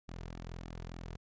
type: tone with flanger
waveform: sawtooth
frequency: 42.38 Hz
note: E1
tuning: 49 cents sharp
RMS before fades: -45 dBFS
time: 0.08-1.17 s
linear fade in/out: 10 ms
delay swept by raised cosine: 1.9 to 3.8 ms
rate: 3.4 Hz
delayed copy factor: -0.5
effects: resampled to 16000 Hz